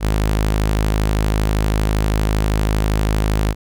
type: tone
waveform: sawtooth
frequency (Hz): 52.6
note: G#1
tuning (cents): +23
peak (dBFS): -11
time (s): 0-3.55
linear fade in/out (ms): 50
effects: none